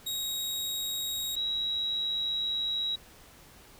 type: tone pair in turn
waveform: sawtooth / sine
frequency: 3789 / 3862 Hz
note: A#7 / B7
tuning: +27 / -39 cents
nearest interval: unison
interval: 34 cents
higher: second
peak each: -28 / -28 dBFS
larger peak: neither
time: 0.06-1.36 / 1.36-2.96 s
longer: second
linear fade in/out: 10 ms
effects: pink hiss -54 dBFS RMS until 3.79 s